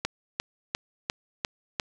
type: click train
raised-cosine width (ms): 0.2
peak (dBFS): -9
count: 6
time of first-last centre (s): 0.05-1.798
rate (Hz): 2.86
effects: none